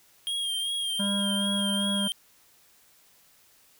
square tone with vibrato, 3227 Hz, G7, 50 cents sharp, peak -28 dBFS, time 0.27-2.12 s, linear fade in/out 0 ms, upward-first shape sine, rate 2.6 Hz, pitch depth 41 cents each way
harmonic tone, 200.4 Hz, G3, 38 cents sharp, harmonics 1 / 3 / 5 / 7 / 8, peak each -27 / -37 / -41 / -44 / -45 dBFS, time 0.99-2.08 s, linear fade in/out 10 ms
effects white hiss -60 dBFS RMS until 3.79 s

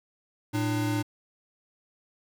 square tone pair together, 112.3 / 299.8 Hz, A2 / D4, +36 / +36 cents, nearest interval octave + perfect fourth, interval 1700 cents, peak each -29 / -29 dBFS, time 0.53-1.03 s, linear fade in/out 20 ms, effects none

